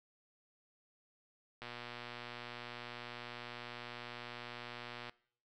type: click train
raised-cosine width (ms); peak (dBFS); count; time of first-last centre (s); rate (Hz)
0.3; -29; 418; 1.62-5.095; 120
effects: noise-tail reverb RT60 0.6 s tail -23 dB re dry